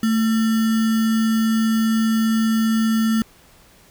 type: tone with sample-and-hold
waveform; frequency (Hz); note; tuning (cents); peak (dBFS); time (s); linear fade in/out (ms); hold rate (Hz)
sine; 222.5; A3; +20; -15; 0.03-3.22; 2; 1575
effects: pink hiss -51 dBFS RMS until 3.9 s